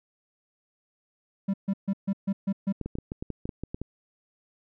triangle tone bursts, 196 Hz, G3, in tune, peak -21 dBFS, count 7, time 1.48-2.726 s, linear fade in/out 10 ms, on 58 ms, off 140 ms
clicks, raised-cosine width 3 ms, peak -20 dBFS, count 12, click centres 2.813 / 2.86 / 2.954 / 2.986 / 3.119 / 3.225 / 3.303 / 3.455 / 3.492 / 3.636 / 3.745 / 3.816 s
effects none

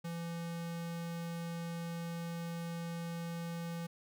square tone, 168.7 Hz, E3, 40 cents sharp, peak -39 dBFS, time 0.04-3.87 s, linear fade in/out 10 ms, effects none

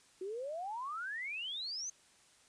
sine exponential sweep, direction up, 362.4 to 6400 Hz, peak -38 dBFS, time 0.21-1.9 s, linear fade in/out 5 ms, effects white hiss -65 dBFS RMS until 2.48 s + resampled to 22050 Hz

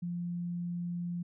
sine tone, 174.1 Hz, F3, 5 cents flat, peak -33 dBFS, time 0.02-1.23 s, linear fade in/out 10 ms, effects none

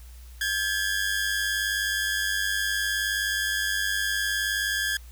sawtooth tone pair together, 1600 / 1699.3 Hz, G6 / G#6, +35 / +39 cents, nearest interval minor second, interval 104 cents, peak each -24 / -24 dBFS, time 0.41-4.97 s, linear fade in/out 2 ms, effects added 60 Hz sine -42 dBFS peak until 5.11 s + white hiss -55 dBFS RMS until 5.11 s

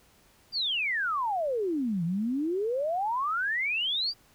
sine exponential two-way sweep, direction down then up, 4875 to 161.9 to 4875 Hz, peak -26 dBFS, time 0.52-4.14 s, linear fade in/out 50 ms, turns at 2.04 s, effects pink hiss -61 dBFS RMS until 4.34 s

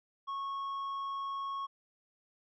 triangle tone with tanh clipping, 1100 Hz, C#6, 14 cents flat, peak -36 dBFS, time 0.27-1.67 s, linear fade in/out 20 ms, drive 9 dB, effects none

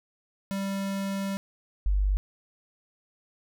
square / sine tone pair in turn, 196 / 49 Hz, G3 / G1, 0 / 0 cents, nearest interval 2 octaves, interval 2400 cents, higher first, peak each -29 / -21 dBFS, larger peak second, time 0.51-1.37 / 1.86-2.17 s, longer first, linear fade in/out 0 ms, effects none

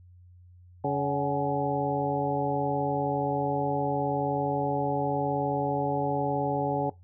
harmonic tone with a mistuned harmonic, 141.1 Hz, C#3, 31 cents sharp, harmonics 1 / 2 / 3 / 4 / 5 / 6, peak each -32 / -32 / -32 / -32 / -32 / -32 dBFS, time 0.84-6.9 s, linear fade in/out 5 ms, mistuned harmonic 5, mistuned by +100 cents, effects noise-tail reverb RT60 0.2 s tail -20 dB re dry + added 89 Hz sine -50 dBFS peak until 7.03 s

